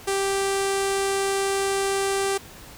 sawtooth tone with low-pass filter, 392 Hz, G4, in tune, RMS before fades -24 dBFS, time 0.07-2.38 s, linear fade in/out 10 ms, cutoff 9200 Hz, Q 2.5, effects pink hiss -44 dBFS RMS until 2.77 s

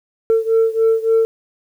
sine beating tone pair, 448.4 / 451.9 Hz, A4 / A4, +33 / +46 cents, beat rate 3.5 Hz, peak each -13 / -15 dBFS, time 0.3-1.25 s, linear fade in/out 0 ms, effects tanh soft clip ceiling -8 dBFS + 8-bit

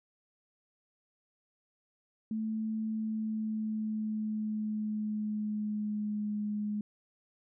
sine tone with pitch glide, 219.2 to 209.2 Hz, A3 to G#3, -6 to +13 cents, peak -31 dBFS, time 2.31-6.81 s, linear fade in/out 2 ms, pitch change -81 cents, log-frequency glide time 2.89-6.37 s, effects none

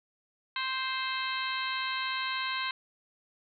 harmonic tone with a mistuned harmonic, 523.3 Hz, C5, in tune, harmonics 2 / 3 / 4 / 5 / 6 / 7 / 8, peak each -35 / -37 / -38 / -39 / -40 / -40 / -41 dBFS, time 0.56-2.71 s, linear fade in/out 2 ms, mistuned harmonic 7, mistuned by +71 cents, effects none

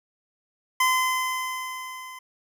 25% pulse tone with level ramp, 1027 Hz, C6, 33 cents flat, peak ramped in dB -14 to -35 dBFS, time 0.8-2.19 s, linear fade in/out 5 ms, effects none

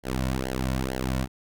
sawtooth tone with flanger, 64.8 Hz, C2, 16 cents flat, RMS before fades -28 dBFS, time 0.03-1.28 s, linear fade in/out 50 ms, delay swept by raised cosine 0.8 to 2.5 ms, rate 2.2 Hz, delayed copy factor -1, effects none

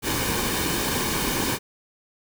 pink noise with comb filter, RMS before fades -25 dBFS, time 0.02-1.59 s, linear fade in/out 50 ms, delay 1.5 ms, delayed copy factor -0.55, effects none

